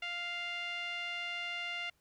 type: tone with low-pass filter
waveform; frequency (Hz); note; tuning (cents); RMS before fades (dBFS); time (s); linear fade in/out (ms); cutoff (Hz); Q
5% pulse; 698.5; F5; 0; -39; 0.02-1.9; 5; 2500; 3.8
effects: pink hiss -74 dBFS RMS until 2 s